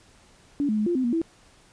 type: tone with pitch steps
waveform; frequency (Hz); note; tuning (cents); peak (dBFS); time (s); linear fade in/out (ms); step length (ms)
sine; 286.3 / 214.3 / 212.1 / 347.9 / 258.1 / 237.8 / 329.3; D4 / A3 / G#3 / F4 / C4 / A#3 / E4; -44 / -45 / +37 / -7 / -23 / +35 / -2; -21; 0.6-1.216; 0; 88
effects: pink hiss -56 dBFS RMS until 1.72 s + resampled to 22050 Hz